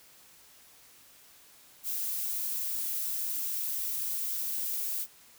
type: noise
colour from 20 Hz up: violet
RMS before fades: -33 dBFS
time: 1.83-5.07 s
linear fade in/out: 50 ms
effects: white hiss -57 dBFS RMS until 5.38 s